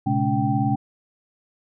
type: tone cluster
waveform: sine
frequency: 116.1 / 134.1 / 210.9 / 282 / 780 Hz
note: A#2 / C3 / G#3 / C#4 / G5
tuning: -7 / +43 / +27 / +30 / -9 cents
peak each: -25 dBFS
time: 0.06-0.76 s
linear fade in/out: 10 ms
effects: none